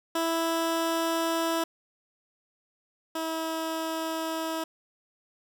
15% pulse tone pair in turn, 329.6 / 323 Hz, E4 / E4, 0 / -35 cents, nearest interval unison, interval 35 cents, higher first, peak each -19 / -23 dBFS, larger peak first, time 0.15-1.64 / 3.15-4.64 s, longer neither, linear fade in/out 5 ms, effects none

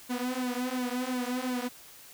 sawtooth tone with flanger, 250.6 Hz, B3, 25 cents sharp, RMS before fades -32 dBFS, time 0.09-1.69 s, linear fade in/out 20 ms, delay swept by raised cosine 1.5 to 5.8 ms, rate 2.8 Hz, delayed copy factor -1, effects white hiss -51 dBFS RMS until 2.13 s

